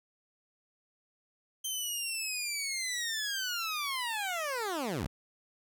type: linear sweep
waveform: 15% pulse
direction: down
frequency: 3134 to 45.34 Hz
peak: -26 dBFS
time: 1.64-5.07 s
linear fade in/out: 10 ms
effects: none